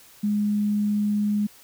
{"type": "tone", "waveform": "sine", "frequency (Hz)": 207.7, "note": "G#3", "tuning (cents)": 0, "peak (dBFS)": -20, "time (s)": [0.23, 1.47], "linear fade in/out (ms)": 10, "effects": ["white hiss -51 dBFS RMS until 1.63 s"]}